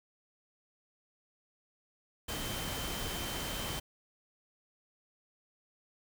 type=tone in noise; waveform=sine; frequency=3100 Hz; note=G7; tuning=20 cents flat; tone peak=-44 dBFS; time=2.28-3.8 s; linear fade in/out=10 ms; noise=pink; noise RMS=-38 dBFS; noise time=2.28-3.8 s; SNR=-9 dB; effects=none